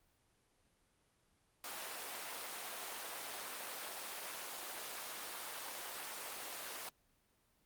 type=high-pass noise; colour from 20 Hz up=pink; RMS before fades=-45 dBFS; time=1.64-6.89 s; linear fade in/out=2 ms; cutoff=640 Hz; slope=12 dB/octave; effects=pink hiss -75 dBFS RMS until 7.65 s + Opus 32 kbps